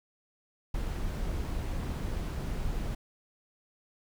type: noise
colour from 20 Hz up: brown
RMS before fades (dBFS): -33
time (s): 0.74-2.95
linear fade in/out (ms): 5
effects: none